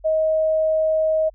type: tone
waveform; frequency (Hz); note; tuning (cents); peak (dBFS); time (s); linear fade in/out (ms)
sine; 631; D#5; +24; -16; 0.04-1.3; 20
effects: added 46 Hz sine -46 dBFS peak until 1.34 s